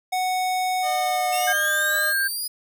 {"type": "tone with pitch glide", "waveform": "square", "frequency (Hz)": [740, 727.3], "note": ["F#5", "F#5"], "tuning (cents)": [0, -30], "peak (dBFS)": -22, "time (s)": [0.12, 1.53], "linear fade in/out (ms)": 10, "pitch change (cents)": -30, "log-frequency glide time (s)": [0.81, 1.42]}
{"type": "tone", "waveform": "25% pulse", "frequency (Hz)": 609, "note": "D#5", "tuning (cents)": -37, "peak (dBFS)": -25, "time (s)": [0.82, 2.14], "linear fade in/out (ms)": 50}
{"type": "linear sweep", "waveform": "10% pulse", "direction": "up", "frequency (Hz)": [2663, 4978], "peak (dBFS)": -20, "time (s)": [1.32, 2.48], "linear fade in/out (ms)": 10}
{"type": "tone with vibrato", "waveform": "sine", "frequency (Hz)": 1602, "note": "G6", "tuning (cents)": 37, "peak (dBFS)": -20, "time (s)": [1.47, 2.28], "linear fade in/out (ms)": 10, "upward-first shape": "square", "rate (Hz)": 2.2, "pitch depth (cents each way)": 8}
{"effects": []}